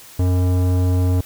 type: tone with tanh clipping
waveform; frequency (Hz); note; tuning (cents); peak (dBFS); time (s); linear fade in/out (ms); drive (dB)
sine; 90.7; F#2; -34; -16; 0.19-1.21; 5; 16
effects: white hiss -42 dBFS RMS until 1.25 s